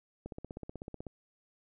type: click train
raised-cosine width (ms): 2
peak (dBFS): -28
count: 14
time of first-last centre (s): 0.26-1.067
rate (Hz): 16.1
effects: none

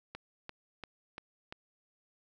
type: click train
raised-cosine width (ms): 0.3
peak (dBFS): -26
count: 5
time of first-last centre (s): 0.15-1.525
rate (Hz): 2.91
effects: none

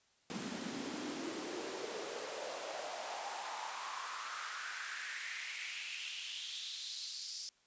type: noise with high-pass filter sweep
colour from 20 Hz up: pink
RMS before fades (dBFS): -43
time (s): 0.3-7.49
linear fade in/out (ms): 0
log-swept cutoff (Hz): 200 to 5200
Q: 4
effects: white hiss -72 dBFS RMS until 7.66 s + resampled to 16000 Hz

